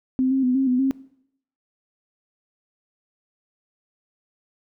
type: tone with pitch steps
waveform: sine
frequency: 259.3 / 266.6 / 251.5 / 267.6 / 251 / 267.8 Hz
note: C4 / C4 / B3 / C4 / B3 / C4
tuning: -15 / +33 / +32 / +39 / +28 / +40 cents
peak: -17 dBFS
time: 0.19-0.91 s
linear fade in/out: 0 ms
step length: 120 ms
effects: noise-tail reverb RT60 0.7 s tail -20 dB re dry